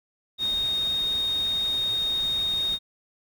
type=tone in noise; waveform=sine; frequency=3712 Hz; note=A#7; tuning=8 cents flat; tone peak=-23 dBFS; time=0.38-2.79 s; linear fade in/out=50 ms; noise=pink; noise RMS=-41 dBFS; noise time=0.38-2.79 s; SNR=+15 dB; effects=none